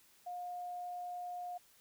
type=tone; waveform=sine; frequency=713 Hz; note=F5; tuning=36 cents sharp; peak=-40 dBFS; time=0.26-1.58 s; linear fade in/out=10 ms; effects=white hiss -66 dBFS RMS until 1.8 s